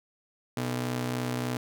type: ring-modulated tone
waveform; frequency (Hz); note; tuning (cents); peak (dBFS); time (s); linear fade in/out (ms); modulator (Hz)
sawtooth; 185; F#3; 0; -22; 0.57-1.57; 0; 60.8
effects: none